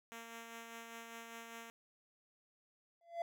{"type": "tone with tremolo", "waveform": "5% pulse", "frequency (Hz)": 230, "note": "A#3", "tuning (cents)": -23, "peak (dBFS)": -36, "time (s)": [0.12, 1.7], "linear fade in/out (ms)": 0, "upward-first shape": "sine", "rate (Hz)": 5, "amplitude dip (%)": 35}
{"type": "tone with exponential growth", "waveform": "triangle", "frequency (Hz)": 680, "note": "F5", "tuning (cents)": -46, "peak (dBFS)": -31, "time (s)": [3.01, 3.22], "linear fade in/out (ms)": 2, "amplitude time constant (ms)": 45}
{"effects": []}